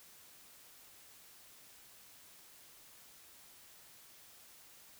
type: silence
effects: white hiss -59 dBFS RMS until 4.99 s